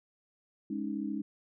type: chord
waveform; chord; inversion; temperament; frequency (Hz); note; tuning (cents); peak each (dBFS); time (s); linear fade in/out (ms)
sine; Ab suspended fourth; none; equal; 207.7 / 277.2 / 311.1; Ab3 / Db4 / Eb4; 0 / 0 / 0; -36 / -37 / -37; 0.7-1.22; 5
effects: none